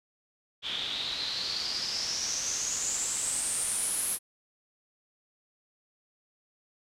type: noise with low-pass filter sweep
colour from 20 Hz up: white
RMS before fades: -32 dBFS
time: 0.62-4.19 s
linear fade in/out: 50 ms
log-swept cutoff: 3300 to 11000 Hz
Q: 7.8
effects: none